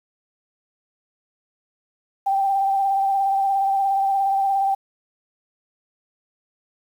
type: tone with vibrato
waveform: sine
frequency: 784 Hz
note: G5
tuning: in tune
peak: -17 dBFS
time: 2.26-4.75 s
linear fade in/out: 10 ms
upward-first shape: sine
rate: 17 Hz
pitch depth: 25 cents each way
effects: 8-bit